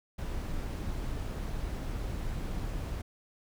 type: noise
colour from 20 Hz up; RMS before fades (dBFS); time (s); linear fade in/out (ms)
brown; -35; 0.18-3.02; 10
effects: none